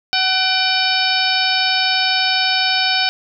harmonic tone with a mistuned harmonic, 752 Hz, F#5, 28 cents sharp, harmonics 1 / 2 / 3 / 4 / 5 / 6 / 7, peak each -22 / -22 / -22 / -22 / -22 / -22 / -22 dBFS, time 0.13-3.09 s, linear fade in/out 0 ms, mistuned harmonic 3, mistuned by +84 cents, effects none

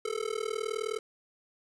square tone with amplitude modulation, 437.8 Hz, A4, 9 cents flat, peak -28 dBFS, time 0.05-0.99 s, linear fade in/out 5 ms, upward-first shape sine, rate 39.5 Hz, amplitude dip 100%, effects resampled to 24000 Hz + 9-bit

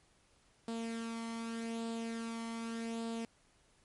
sawtooth tone with flanger, 228.8 Hz, A#3, 32 cents flat, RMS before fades -40 dBFS, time 0.68-3.25 s, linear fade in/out 2 ms, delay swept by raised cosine 0.24 to 0.96 ms, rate 0.84 Hz, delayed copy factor +0.5, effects pink hiss -69 dBFS RMS until 3.84 s + MP3 48 kbps

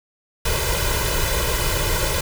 pink noise with comb filter, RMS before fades -21 dBFS, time 0.45-2.21 s, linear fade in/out 5 ms, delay 2 ms, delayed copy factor +0.9, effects none

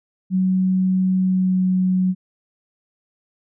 sine tone with pitch glide, 186.6 to 185.1 Hz, F#3 to F#3, +15 to +1 cents, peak -15 dBFS, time 0.3-2.15 s, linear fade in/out 50 ms, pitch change -14 cents, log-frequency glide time 1.19-1.63 s, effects none

